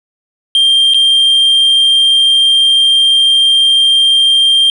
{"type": "tone with dropouts", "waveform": "sine", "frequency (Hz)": 3183, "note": "G7", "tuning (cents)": 26, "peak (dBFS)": -3, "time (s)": [0.55, 4.7], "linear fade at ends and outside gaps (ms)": 1, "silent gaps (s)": [0.937, 0.944], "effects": ["tanh soft clip ceiling -5 dBFS"]}